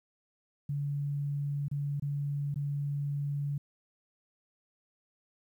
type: tone with dropouts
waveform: sine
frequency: 143.1 Hz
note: D3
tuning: 45 cents flat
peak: -30 dBFS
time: 0.69-3.58 s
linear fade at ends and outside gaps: 5 ms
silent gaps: 1.683-1.713 / 1.998-2.022 / 2.543-2.558 s
effects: 11-bit